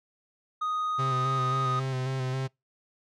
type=tone; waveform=triangle; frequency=1244.5 Hz; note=D#6; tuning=in tune; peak=-25 dBFS; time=0.61-1.8 s; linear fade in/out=10 ms
type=tone with vibrato; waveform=45% pulse; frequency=130.81 Hz; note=C3; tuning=in tune; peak=-28 dBFS; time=0.98-2.48 s; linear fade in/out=20 ms; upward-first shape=square; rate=3.7 Hz; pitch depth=23 cents each way
effects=noise-tail reverb RT60 0.2 s tail -26 dB re dry + low-pass 6000 Hz 12 dB/octave